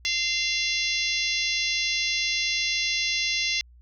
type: harmonic tone with a mistuned harmonic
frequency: 687 Hz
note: F5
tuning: 29 cents flat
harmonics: 3 / 4 / 5 / 6 / 7 / 8 / 9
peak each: -29 / -30 / -31 / -32 / -32 / -33 / -34 dBFS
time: 0.05-3.61 s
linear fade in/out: 0 ms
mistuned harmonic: 3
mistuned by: +17 cents
effects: added 60 Hz sine -49 dBFS peak until 3.81 s